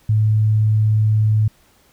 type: tone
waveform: sine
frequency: 107.9 Hz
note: A2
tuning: 33 cents flat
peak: -12 dBFS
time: 0.09-1.48 s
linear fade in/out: 5 ms
effects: pink hiss -55 dBFS RMS until 1.92 s